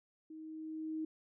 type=tone with level ramp; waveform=sine; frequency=315.2 Hz; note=D#4; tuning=23 cents sharp; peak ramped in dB=-47 to -35 dBFS; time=0.3-1.05 s; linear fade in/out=5 ms; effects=none